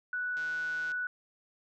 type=tone; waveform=sine; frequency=1479 Hz; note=F#6; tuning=1 cent flat; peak=-31 dBFS; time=0.13-1.07 s; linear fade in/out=2 ms
type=click train; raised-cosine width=0.2 ms; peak=-33 dBFS; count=88; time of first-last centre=0.37-0.917 s; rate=159 Hz
effects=none